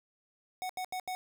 square tone bursts, 740 Hz, F#5, in tune, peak -35 dBFS, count 4, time 0.62-1.15 s, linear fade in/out 0 ms, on 74 ms, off 78 ms, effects none

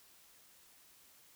silence, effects white hiss -63 dBFS RMS until 1.35 s

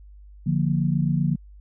sine chord, Bb major, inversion first, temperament equal, 146.83 / 174.61 / 233.1 Hz, D3 / F3 / Bb3, 0 / 0 / 0 cents, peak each -22 / -23 / -28 dBFS, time 0.46-1.36 s, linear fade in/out 10 ms, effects added 50 Hz sine -43 dBFS peak until 1.6 s

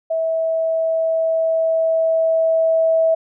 sine tone with level ramp, 650 Hz, E5, 24 cents flat, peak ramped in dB -17 to -12 dBFS, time 0.1-3.15 s, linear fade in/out 10 ms, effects none

